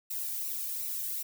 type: noise with flanger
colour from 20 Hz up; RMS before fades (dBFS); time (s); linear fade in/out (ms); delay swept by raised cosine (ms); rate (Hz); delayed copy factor
violet; -35; 0.1-1.23; 10; 0.6 to 1.54; 2.7; -0.7
effects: none